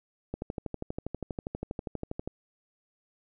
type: click train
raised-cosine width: 2 ms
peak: -20 dBFS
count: 25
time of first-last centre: 0.34-2.275 s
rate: 12.4 Hz
effects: none